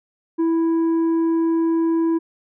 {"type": "tone with tanh clipping", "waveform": "sine", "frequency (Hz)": 329.2, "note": "E4", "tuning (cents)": -2, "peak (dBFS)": -17, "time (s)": [0.38, 2.19], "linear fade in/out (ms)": 20, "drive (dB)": 5, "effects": []}